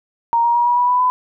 sine tone with pitch steps, 932.3 / 943.7 / 955.2 / 966.9 / 978.7 / 990.6 / 1002.7 Hz, A#5 / A#5 / A#5 / B5 / B5 / B5 / B5, 0 / +21 / +42 / -37 / -16 / +5 / +26 cents, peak -12 dBFS, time 0.33-1.1 s, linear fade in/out 0 ms, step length 110 ms, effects none

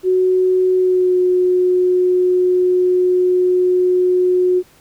sine tone with pitch glide, 370 to 363.6 Hz, F#4 to F#4, 0 to -30 cents, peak -11 dBFS, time 0.03-4.63 s, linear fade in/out 50 ms, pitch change -30 cents, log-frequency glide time 0.76-1.18 s, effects pink hiss -50 dBFS RMS until 4.8 s

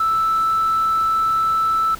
sine tone, 1318.5 Hz, E6, in tune, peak -14 dBFS, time 0-1.95 s, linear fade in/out 5 ms, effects tanh soft clip ceiling -12 dBFS + pink hiss -39 dBFS RMS until 1.99 s

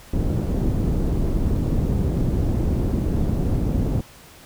pink low-pass noise, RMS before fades -21 dBFS, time 0.13-4.01 s, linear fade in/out 5 ms, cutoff 300 Hz, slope 12 dB/octave, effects pink hiss -46 dBFS RMS until 4.45 s

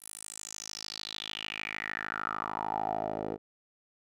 10% pulse tone with band-pass filter sweep, 53.3 Hz, G#1, 46 cents sharp, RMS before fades -37 dBFS, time 0-3.38 s, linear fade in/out 50 ms, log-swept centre 11000 to 470 Hz, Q 5.5, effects none

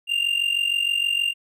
triangle tone with amplitude modulation, 2794 Hz, F7, in tune, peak -15 dBFS, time 0.07-1.34 s, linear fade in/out 50 ms, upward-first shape sine, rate 46.4 Hz, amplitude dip 75%, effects none

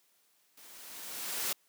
white noise with level ramp, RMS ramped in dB -55 to -32 dBFS, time 0.57-1.53 s, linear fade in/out 5 ms, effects white hiss -70 dBFS RMS until 1.68 s + high-pass 200 Hz 12 dB/octave

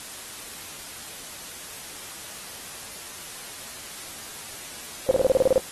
sine tone bursts, 523.3 Hz, C5, in tune, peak -14 dBFS, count 10, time 5.09-5.579 s, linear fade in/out 0 ms, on 21 ms, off 31 ms, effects white hiss -39 dBFS RMS until 5.71 s + AAC 32 kbps

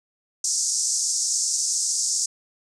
pink band-pass noise, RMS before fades -24 dBFS, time 0.44-2.26 s, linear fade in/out 5 ms, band 5400 to 8400 Hz, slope 48 dB/octave, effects none

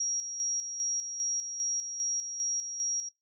sine tone with tremolo, 5660 Hz, F8, 22 cents sharp, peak -28 dBFS, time 0-3.09 s, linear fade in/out 5 ms, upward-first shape square, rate 2.5 Hz, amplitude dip 55%, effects noise-tail reverb RT60 0.2 s tail -23 dB re dry

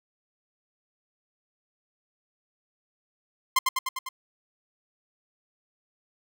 sawtooth tone with echo, 1046.5 Hz, C6, in tune, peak -14 dBFS, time 3.56-3.59 s, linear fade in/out 5 ms, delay 100 ms, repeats 5, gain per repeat -3 dB, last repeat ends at 4.09 s, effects none

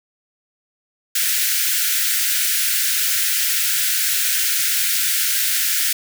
white high-pass noise, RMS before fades -19 dBFS, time 1.15-5.93 s, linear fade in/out 5 ms, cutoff 1400 Hz, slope 96 dB/octave, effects none

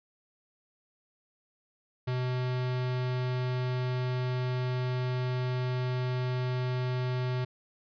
square tone, 126.3 Hz, B2, 39 cents sharp, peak -29 dBFS, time 2.07-7.45 s, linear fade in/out 10 ms, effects resampled to 11025 Hz

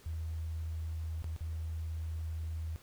sine tone with dropouts, 80.5 Hz, E2, 41 cents flat, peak -35 dBFS, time 0.06-2.76 s, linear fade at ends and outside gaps 0 ms, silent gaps 1.221-1.243 / 1.363-1.408 s, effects pink hiss -60 dBFS RMS until 2.82 s

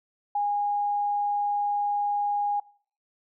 sine tone, 820 Hz, G#5, 22 cents flat, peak -23 dBFS, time 0.35-2.6 s, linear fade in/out 5 ms, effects noise-tail reverb RT60 0.5 s tail -23 dB re dry

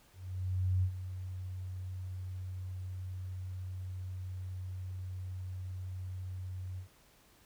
sine tone with ADSR envelope, 92.5 Hz, F#2, in tune, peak -26 dBFS, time 0.13-6.88 s, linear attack 700 ms, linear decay 77 ms, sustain -12 dB, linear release 100 ms, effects pink hiss -64 dBFS RMS until 7.45 s

